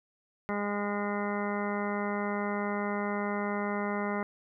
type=harmonic tone; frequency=204.7 Hz; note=G#3; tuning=25 cents flat; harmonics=1 / 2 / 3 / 4 / 5 / 6 / 7 / 9 / 10; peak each=-33 / -36 / -38 / -39 / -40 / -41 / -41 / -43 / -43 dBFS; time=0.49-4.23 s; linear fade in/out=0 ms; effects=none